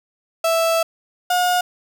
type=tone pair in turn; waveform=35% pulse; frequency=659.3 / 718.8 Hz; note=E5 / F5; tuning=0 / +50 cents; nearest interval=minor second; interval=150 cents; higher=second; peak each=-14 dBFS; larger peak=neither; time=0.44-0.83 / 1.3-1.61 s; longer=first; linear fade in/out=5 ms; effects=none